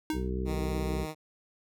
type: tone with exponential decay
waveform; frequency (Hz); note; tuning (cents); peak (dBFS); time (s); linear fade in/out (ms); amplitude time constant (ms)
square; 311.1; D#4; 0; -26; 0.1-0.3; 1; 42
type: harmonic tone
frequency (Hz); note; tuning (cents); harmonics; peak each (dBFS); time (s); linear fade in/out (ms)
63.6; C2; -48; 1 / 2 / 3 / 4 / 5 / 6 / 7; -32 / -41 / -36 / -45 / -42 / -37 / -42; 0.12-1.07; 50
type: tone with vibrato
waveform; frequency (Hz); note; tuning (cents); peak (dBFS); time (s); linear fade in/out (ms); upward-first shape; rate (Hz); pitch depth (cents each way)
10% pulse; 155.56; D#3; 0; -27; 0.45-1.15; 50; square; 17; 14
effects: none